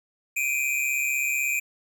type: tone pair together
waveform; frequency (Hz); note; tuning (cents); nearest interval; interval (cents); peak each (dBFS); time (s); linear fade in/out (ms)
square; 2353 / 2489; D7 / D#7; +3 / 0; minor second; 97; -27; 0.36-1.6; 10
effects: none